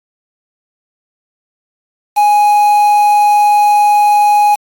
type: tone with quantisation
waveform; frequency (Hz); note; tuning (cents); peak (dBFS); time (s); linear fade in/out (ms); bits
triangle; 830.6; G#5; 0; -4; 2.16-4.56; 20; 4
effects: AAC 64 kbps